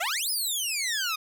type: exponential two-way sweep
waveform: 15% pulse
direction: up then down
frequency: 622.3 to 5220 to 1220 Hz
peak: -20 dBFS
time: 0-1.16 s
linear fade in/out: 10 ms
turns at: 0.3 s
effects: none